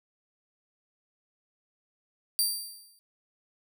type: tone with exponential decay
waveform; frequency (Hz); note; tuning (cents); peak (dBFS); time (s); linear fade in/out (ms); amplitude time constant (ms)
15% pulse; 4699; D8; 0; -15; 2.39-2.99; 0; 130
effects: none